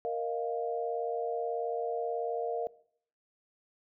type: chord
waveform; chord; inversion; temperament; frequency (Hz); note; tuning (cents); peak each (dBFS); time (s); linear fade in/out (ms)
sine; Bb suspended fourth; none; equal with one note detuned; 466.2 / 620.1 / 698.5; Bb4 / Eb5 / F5; 0 / -6 / 0; -33 / -38 / -35; 0.05-2.67; 0
effects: noise-tail reverb RT60 0.6 s tail -20 dB re dry